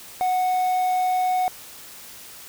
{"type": "tone with quantisation", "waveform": "triangle", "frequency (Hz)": 737, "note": "F#5", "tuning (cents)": -7, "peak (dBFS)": -17, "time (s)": [0.21, 1.48], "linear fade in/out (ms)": 0, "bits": 7, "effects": ["white hiss -42 dBFS RMS until 2.48 s"]}